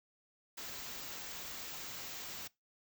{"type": "band-stop noise", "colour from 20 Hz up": "white", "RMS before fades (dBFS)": -45, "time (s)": [0.57, 2.48], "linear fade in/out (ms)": 10, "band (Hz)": [7800, 14000], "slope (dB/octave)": 96, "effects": ["noise-tail reverb RT60 0.2 s tail -22 dB re dry"]}